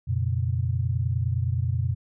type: tone cluster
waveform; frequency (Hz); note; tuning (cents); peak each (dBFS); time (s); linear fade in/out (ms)
sine; 89.4 / 119.5 / 138.6; F2 / A#2 / C#3; +41 / +43 / 0; -26 / -25 / -32; 0.07-1.95; 20
effects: none